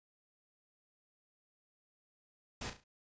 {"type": "noise with echo", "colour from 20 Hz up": "pink", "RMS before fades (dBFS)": -41, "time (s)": [2.61, 2.7], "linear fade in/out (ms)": 5, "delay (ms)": 35, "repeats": 4, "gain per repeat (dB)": -8, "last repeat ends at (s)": 2.84, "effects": ["noise-tail reverb RT60 0.1 s tail -26 dB re dry", "resampled to 16000 Hz"]}